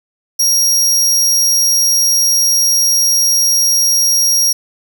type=tone; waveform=sawtooth; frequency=5630 Hz; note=F8; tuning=13 cents sharp; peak=-7 dBFS; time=0.39-4.53 s; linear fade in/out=10 ms; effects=7-bit